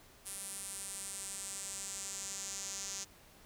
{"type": "tone with band-pass filter sweep", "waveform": "sawtooth", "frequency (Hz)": 196, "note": "G3", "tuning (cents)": 0, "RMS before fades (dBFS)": -43, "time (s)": [0.25, 3.05], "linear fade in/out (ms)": 20, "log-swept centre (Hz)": [9800, 6500], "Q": 3.8, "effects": ["pink hiss -60 dBFS RMS until 3.45 s"]}